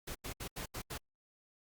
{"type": "noise bursts at uneven times", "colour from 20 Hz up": "pink", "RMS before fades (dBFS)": -42, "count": 6, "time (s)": [[0.07, 0.15], [0.24, 0.33], [0.4, 0.48], [0.56, 0.66], [0.74, 0.82], [0.9, 0.98]], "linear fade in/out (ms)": 10, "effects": ["Opus 48 kbps"]}